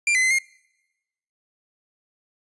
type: tone with pitch steps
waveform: 45% pulse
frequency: 2377 / 2033 / 2052 / 2132 Hz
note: D7 / B6 / C7 / C7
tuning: +20 / +50 / -34 / +32 cents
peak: -17 dBFS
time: 0.07-0.386 s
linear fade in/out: 2 ms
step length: 79 ms
effects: noise-tail reverb RT60 1.0 s tail -26 dB re dry + resampled to 24000 Hz